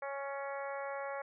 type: harmonic tone with a mistuned harmonic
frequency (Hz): 277.3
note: C#4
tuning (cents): +1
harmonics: 2 / 3 / 4 / 5 / 6 / 7 / 8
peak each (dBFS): -40 / -44 / -46 / -48 / -50 / -51 / -52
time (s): 0.02-1.22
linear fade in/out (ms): 5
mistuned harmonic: 6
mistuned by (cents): +22
effects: none